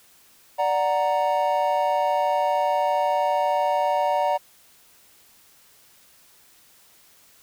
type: chord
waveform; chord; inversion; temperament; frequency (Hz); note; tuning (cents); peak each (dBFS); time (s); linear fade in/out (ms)
triangle; D augmented; none; equal; 587.3 / 740 / 932.3; D5 / F#5 / A#5; 0 / 0 / 0; -22; 0.58-4.38; 20
effects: white hiss -55 dBFS RMS until 7.42 s